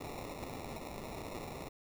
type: noise with sample-and-hold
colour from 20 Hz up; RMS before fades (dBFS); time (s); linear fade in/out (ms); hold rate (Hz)
white; -44; 0-1.69; 10; 1575
effects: none